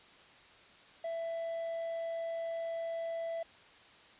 triangle tone, 664 Hz, E5, 12 cents sharp, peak -33 dBFS, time 1.04-3.43 s, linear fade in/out 5 ms, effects white hiss -58 dBFS RMS until 4.19 s + resampled to 8000 Hz

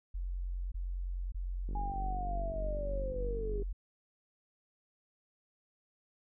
sine tone bursts, 44.87 Hz, F1, 48 cents sharp, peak -34 dBFS, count 6, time 0.14-3.73 s, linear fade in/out 10 ms, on 580 ms, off 22 ms
click train, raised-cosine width 3 ms, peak -33 dBFS, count 94, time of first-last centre 1.69-3.619 s, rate 48.2 Hz
sine linear sweep, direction down, 830.6 to 396.9 Hz, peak -37 dBFS, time 1.75-3.63 s, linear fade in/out 5 ms
effects none

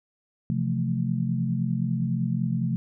sine chord, F major seventh, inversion second, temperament equal, 130.81 / 164.81 / 174.61 / 220 Hz, C3 / E3 / F3 / A3, 0 / 0 / 0 / 0 cents, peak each -27 / -33 / -28 / -29 dBFS, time 0.5-2.76 s, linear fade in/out 0 ms, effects none

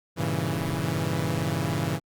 sawtooth chord, G diminished seventh, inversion none, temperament equal with one note detuned, 99.08 / 116.54 / 138.59 / 164.81 Hz, G2 / Bb2 / Db3 / Fb3, +19 / 0 / 0 / 0 cents, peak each -28 / -29 / -26 / -25 dBFS, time 0.16-2 s, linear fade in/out 50 ms, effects Opus 48 kbps

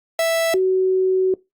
45% pulse / sine tone pair in turn, 659.3 / 375 Hz, E5 / F#4, 0 / +23 cents, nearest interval minor seventh, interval 977 cents, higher first, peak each -16 / -14 dBFS, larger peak second, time 0.19-0.54 / 0.54-1.34 s, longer second, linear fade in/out 2 ms, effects noise-tail reverb RT60 0.2 s tail -21 dB re dry + Opus 48 kbps

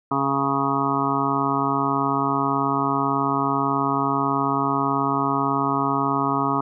harmonic tone, 138.3 Hz, C#3, 4 cents flat, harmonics 1 / 2 / 3 / 5 / 6 / 7 / 8 / 9, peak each -30 / -25 / -30 / -30 / -30 / -27 / -26 / -26 dBFS, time 0.11-6.61 s, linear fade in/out 5 ms, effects none

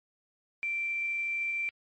sine tone with quantisation, 2349 Hz, D7, in tune, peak -29 dBFS, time 0.63-1.69 s, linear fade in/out 0 ms, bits 9, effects MP3 32 kbps

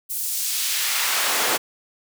pink noise with high-pass filter sweep, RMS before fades -23 dBFS, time 0.09-1.58 s, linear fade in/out 20 ms, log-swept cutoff 11000 to 430 Hz, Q 0.75, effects none

